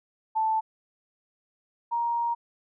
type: tone pair in turn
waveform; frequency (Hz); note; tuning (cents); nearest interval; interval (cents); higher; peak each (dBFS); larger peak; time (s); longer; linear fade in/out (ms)
sine; 880 / 939.3; A5 / A#5; 0 / +13; minor second; 113; second; -22 / -24; first; 0.35-0.61 / 1.91-2.35; second; 20
effects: none